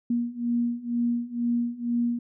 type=beating tone pair; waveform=sine; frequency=236.8 / 238.9 Hz; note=A#3 / A#3; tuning=+27 / +43 cents; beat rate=2.1 Hz; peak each=-28 / -26 dBFS; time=0.1-2.19 s; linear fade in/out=5 ms; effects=none